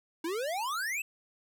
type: exponential sweep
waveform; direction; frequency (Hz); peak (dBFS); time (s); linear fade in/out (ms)
square; up; 311.1 to 2715; -32; 0.24-1.02; 5
effects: none